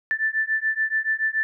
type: beating tone pair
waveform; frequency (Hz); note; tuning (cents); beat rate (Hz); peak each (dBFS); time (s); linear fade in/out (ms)
sine; 1760 / 1767; A6 / A6; 0 / +7; 7; -24; 0.11-1.43; 0
effects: none